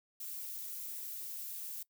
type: noise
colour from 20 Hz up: violet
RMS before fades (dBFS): -43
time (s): 0.2-1.83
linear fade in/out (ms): 5
effects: noise-tail reverb RT60 0.1 s tail -21 dB re dry